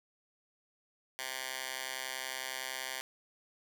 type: tone with high-pass filter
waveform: 10% pulse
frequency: 130.81 Hz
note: C3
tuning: in tune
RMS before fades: -40 dBFS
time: 1.19-3.01 s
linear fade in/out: 0 ms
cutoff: 1500 Hz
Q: 0.72
effects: none